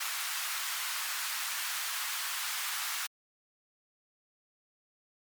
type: high-pass noise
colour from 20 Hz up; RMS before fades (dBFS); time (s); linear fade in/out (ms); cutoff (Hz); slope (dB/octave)
pink; -35; 0-3.07; 10; 1100; 24
effects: MP3 96 kbps